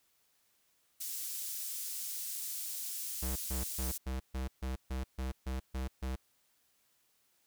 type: high-pass noise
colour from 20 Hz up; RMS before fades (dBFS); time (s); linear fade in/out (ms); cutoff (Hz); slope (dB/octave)
pink; -40; 1-3.98; 10; 7600; 12
type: tone bursts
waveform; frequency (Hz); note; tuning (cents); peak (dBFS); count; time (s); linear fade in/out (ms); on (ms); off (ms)
square; 65; C2; -11; -35; 11; 3.22-6.16; 10; 140; 140
effects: white hiss -73 dBFS RMS until 7.46 s